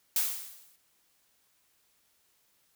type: noise with exponential decay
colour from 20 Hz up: blue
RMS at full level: -25 dBFS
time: 0.16-0.76 s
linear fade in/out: 2 ms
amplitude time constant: 130 ms
effects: white hiss -70 dBFS RMS until 2.75 s